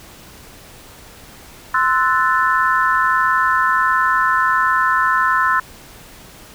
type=chord; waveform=sine; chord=F# half-diminished seventh; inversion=second; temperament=equal with one note detuned; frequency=1038.7 / 1318.5 / 1480 / 1760 Hz; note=C6 / E6 / F#6 / A6; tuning=-13 / 0 / 0 / 0 cents; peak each=-17 / -18 / -20 / -20 dBFS; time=1.74-5.6 s; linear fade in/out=5 ms; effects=pink hiss -41 dBFS RMS until 6.54 s